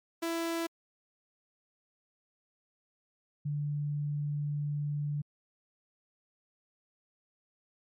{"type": "tone pair in turn", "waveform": ["sawtooth", "sine"], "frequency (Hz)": [332.9, 146.5], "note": ["E4", "D3"], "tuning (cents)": [17, -4], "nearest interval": "octave + major second", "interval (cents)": 1421, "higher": "first", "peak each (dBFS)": [-27, -30], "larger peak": "first", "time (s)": [[0.22, 0.67], [3.45, 5.22]], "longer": "second", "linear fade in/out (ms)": 10, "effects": ["MP3 96 kbps"]}